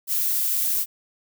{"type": "noise", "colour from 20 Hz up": "violet", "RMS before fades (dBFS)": -23, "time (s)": [0.07, 0.86], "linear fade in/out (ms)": 50, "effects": []}